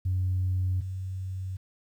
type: tone pair in turn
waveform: sine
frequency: 92.5 / 94.01 Hz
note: F#2 / F#2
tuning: 0 / +28 cents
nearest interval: unison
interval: 28 cents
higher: second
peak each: -23 / -31 dBFS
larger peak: first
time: 0.05-0.81 / 0.81-1.57 s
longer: neither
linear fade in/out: 10 ms
effects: tanh soft clip ceiling -20 dBFS + 10-bit